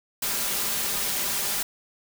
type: noise with comb filter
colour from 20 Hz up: white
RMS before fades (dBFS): -27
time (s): 0.22-1.63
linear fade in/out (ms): 5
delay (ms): 5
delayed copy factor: +0.55
effects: none